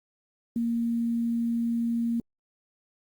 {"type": "tone with quantisation", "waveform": "sine", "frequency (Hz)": 233.1, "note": "A#3", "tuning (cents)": 0, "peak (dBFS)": -24, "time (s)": [0.56, 2.2], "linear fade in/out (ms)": 2, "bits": 9, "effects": ["Opus 32 kbps"]}